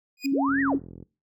25% pulse tone with exponential growth, 2471 Hz, D#7, 13 cents flat, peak -23 dBFS, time 0.17-0.26 s, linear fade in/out 2 ms, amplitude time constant 19 ms
sine tone, 275.2 Hz, C#4, 12 cents flat, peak -22 dBFS, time 0.24-0.79 s, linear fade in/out 20 ms
sine linear two-way sweep, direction up then down, 220 to 1949 to 220 Hz, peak -25 dBFS, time 0.32-0.76 s, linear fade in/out 5 ms, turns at 0.61 s
click train, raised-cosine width 3 ms, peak -29 dBFS, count 24, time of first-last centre 0.49-1.026 s, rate 42.9 Hz
effects noise-tail reverb RT60 0.3 s tail -22 dB re dry + high-pass 60 Hz 12 dB/octave

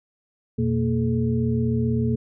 sine tone cluster, 86.9 / 122.8 / 229.8 / 426.5 Hz, F2 / B2 / A#3 / G#4, -8 / -9 / -25 / +46 cents, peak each -29 / -23 / -23 / -29 dBFS, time 0.58-2.16 s, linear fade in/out 10 ms, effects none

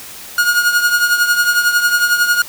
45% pulse tone with tremolo, 1435 Hz, F6, 47 cents sharp, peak -8 dBFS, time 0.38-2.42 s, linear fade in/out 2 ms, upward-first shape triangle, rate 11 Hz, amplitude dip 70%, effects white hiss -33 dBFS RMS until 2.48 s

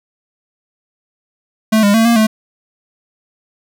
square tone with pitch steps, 218.8 / 202.8 / 225.1 / 233.9 / 217.9 Hz, A3 / G#3 / A3 / A#3 / A3, -9 / -41 / +40 / +6 / -17 cents, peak -9 dBFS, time 1.72-2.27 s, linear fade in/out 10 ms, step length 110 ms, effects none

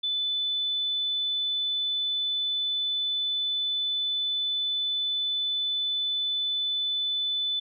sine tone, 3500 Hz, A7, 10 cents flat, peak -25 dBFS, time 0.03-7.6 s, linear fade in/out 10 ms, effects none

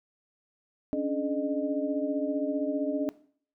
sine tone cluster, 276.7 / 292 / 426.4 / 611 Hz, C#4 / D4 / G#4 / D#5, -3 / -10 / +46 / -32 cents, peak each -30 / -31 / -37 / -32 dBFS, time 0.93-3.09 s, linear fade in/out 0 ms, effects noise-tail reverb RT60 0.5 s tail -18 dB re dry

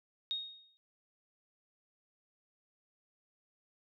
sine tone with exponential decay, 3729 Hz, A#7, in tune, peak -31 dBFS, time 0.31-0.77 s, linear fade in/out 0 ms, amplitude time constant 100 ms, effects none

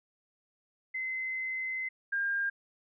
sine tone pair in turn, 2054 / 1606.3 Hz, C7 / G6, -33 / +42 cents, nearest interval major third, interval 425 cents, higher first, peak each -32 / -28 dBFS, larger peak second, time 0.94-1.89 / 2.12-2.5 s, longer first, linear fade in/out 10 ms, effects none

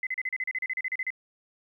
sine tone bursts, 2039 Hz, C7, 45 cents flat, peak -27 dBFS, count 15, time 0.03-1.104 s, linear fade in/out 2 ms, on 38 ms, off 36 ms, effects 11-bit

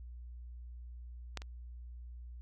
clicks, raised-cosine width 0.2 ms, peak -21 / -30 dBFS, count 2, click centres 1.373 / 1.419 s, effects added 60 Hz sine -45 dBFS peak until 2.41 s

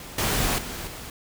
pink noise with level steps, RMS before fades -40 / -24 / -34 / -38 dBFS, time 0-1.1 s, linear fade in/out 2 ms, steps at 0.18 / 0.58 / 0.87 s, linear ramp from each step 5 ms, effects none

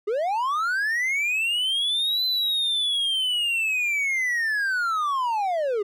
triangle linear two-way sweep, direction up then down, 390 to 4057 to 390 Hz, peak -20 dBFS, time 0.07-5.83 s, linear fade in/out 10 ms, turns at 2.25 s, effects none

